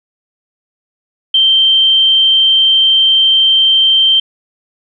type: tone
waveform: sine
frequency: 3134 Hz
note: G7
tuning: 1 cent flat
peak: -6 dBFS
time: 1.34-4.2 s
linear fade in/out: 5 ms
effects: none